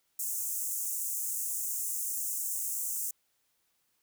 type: high-pass noise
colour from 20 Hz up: pink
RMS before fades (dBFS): -34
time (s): 0.19-3.11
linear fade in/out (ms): 5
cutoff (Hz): 6700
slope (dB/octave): 48
effects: white hiss -75 dBFS RMS until 4.02 s